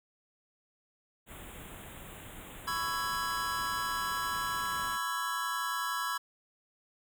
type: band-stop noise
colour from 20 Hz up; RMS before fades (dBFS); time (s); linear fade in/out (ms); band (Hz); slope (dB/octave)
pink; -47; 1.26-4.99; 50; 3700 to 7000; 96
type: chord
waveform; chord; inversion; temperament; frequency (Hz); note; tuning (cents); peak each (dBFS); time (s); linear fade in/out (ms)
square; C# minor seventh; third; just; 997.9 / 1108.7 / 1330.5 / 1663.1; B5 / C#6 / E6 / G#6; +18 / 0 / +16 / +2; -38; 2.67-6.18; 10
effects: none